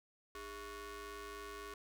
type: ring-modulated tone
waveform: sawtooth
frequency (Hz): 355.1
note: F4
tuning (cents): +29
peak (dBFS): -39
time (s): 0.35-1.74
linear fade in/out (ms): 2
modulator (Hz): 762
effects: none